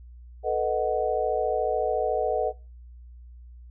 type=chord; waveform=sine; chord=B dominant seventh; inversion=third; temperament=equal; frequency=440 / 493.9 / 622.3 / 740 Hz; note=A4 / B4 / D#5 / F#5; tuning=0 / 0 / 0 / 0 cents; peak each=-28 dBFS; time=0.43-2.53 s; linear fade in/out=50 ms; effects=noise-tail reverb RT60 0.3 s tail -22 dB re dry + added 60 Hz sine -43 dBFS peak until 3.7 s